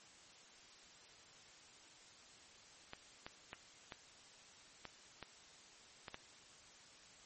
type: clicks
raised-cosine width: 0.3 ms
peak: -30 dBFS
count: 8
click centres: 2.934 / 3.265 / 3.531 / 3.922 / 4.853 / 5.227 / 6.082 / 6.144 s
effects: white hiss -61 dBFS RMS until 7.25 s + MP3 32 kbps